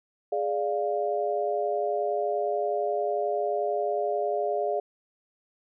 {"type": "chord", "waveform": "sine", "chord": "D diminished", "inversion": "second", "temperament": "equal", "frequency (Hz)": [415.3, 587.3, 698.5], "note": ["Ab4", "D5", "F5"], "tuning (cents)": [0, 0, 0], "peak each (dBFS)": -29, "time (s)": [0.32, 4.8], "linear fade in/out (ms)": 5, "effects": []}